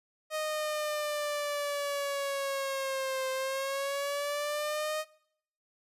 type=linear two-way sweep; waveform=sawtooth; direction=down then up; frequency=622.3 to 523 to 622.3 Hz; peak=-27 dBFS; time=0.3-5.05 s; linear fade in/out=50 ms; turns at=3.3 s; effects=noise-tail reverb RT60 0.7 s tail -23 dB re dry + resampled to 32000 Hz